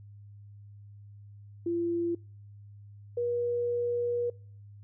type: tone pair in turn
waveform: sine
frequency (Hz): 341.6 / 480.3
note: F4 / B4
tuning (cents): -38 / -48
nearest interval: tritone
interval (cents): 590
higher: second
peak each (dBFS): -27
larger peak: neither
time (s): 1.66-2.15 / 3.17-4.3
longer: second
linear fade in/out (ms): 5
effects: noise-tail reverb RT60 0.5 s tail -26 dB re dry + added 102 Hz sine -47 dBFS peak until 4.83 s